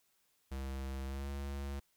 square tone with pitch glide, 67 to 69.68 Hz, C2 to C#2, +42 to +10 cents, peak -39 dBFS, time 0.51-1.8 s, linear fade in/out 10 ms, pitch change +68 cents, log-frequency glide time 1.06-1.29 s, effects white hiss -75 dBFS RMS until 1.96 s

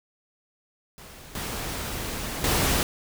pink noise with level steps, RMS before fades -45 / -32 / -23 dBFS, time 0.98-2.83 s, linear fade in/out 0 ms, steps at 1.35 / 2.44 s, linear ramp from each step 2 ms, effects none

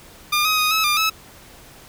15% pulse tone with pitch steps, 1206 / 1261 / 1244 / 1293 / 1200 / 1298 Hz, D6 / D#6 / D#6 / E6 / D6 / E6, +46 / +23 / -1 / -34 / +37 / -27 cents, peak -10 dBFS, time 0.32-1.1 s, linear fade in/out 10 ms, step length 130 ms, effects pink hiss -45 dBFS RMS until 1.88 s

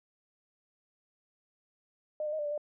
sine tone with pitch steps, 610 / 600 / 625 / 592 / 585 / 596 Hz, D#5 / D5 / D#5 / D5 / D5 / D5, -34 / +37 / +8 / +14 / -7 / +25 cents, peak -31 dBFS, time 2.2-2.578 s, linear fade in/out 2 ms, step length 63 ms, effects none

